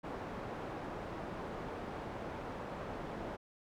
white low-pass noise, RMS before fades -43 dBFS, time 0.03-3.37 s, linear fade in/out 20 ms, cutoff 790 Hz, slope 12 dB/octave, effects none

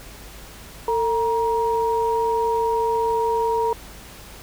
sine tone pair together, 450.6 / 945 Hz, A4 / A#5, +41 / +23 cents, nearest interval octave + minor second, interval 1282 cents, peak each -21 / -21 dBFS, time 0.88-3.73 s, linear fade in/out 2 ms, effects added 50 Hz sine -44 dBFS peak until 4.42 s + pink hiss -42 dBFS RMS until 4.42 s

